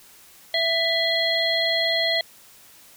harmonic tone with a mistuned harmonic, 662 Hz, E5, 7 cents sharp, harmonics 1 / 3 / 5 / 6, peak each -25 / -25 / -25 / -25 dBFS, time 0.54-2.21 s, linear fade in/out 2 ms, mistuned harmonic 6, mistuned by +90 cents, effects white hiss -50 dBFS RMS until 2.96 s

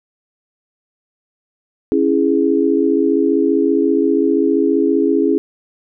sine chord, C# minor, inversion none, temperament equal with one note detuned, 274.5 / 329.6 / 415.3 Hz, C#4 / E4 / G#4, -17 / 0 / 0 cents, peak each -16 dBFS, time 1.92-5.38 s, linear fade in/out 0 ms, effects none

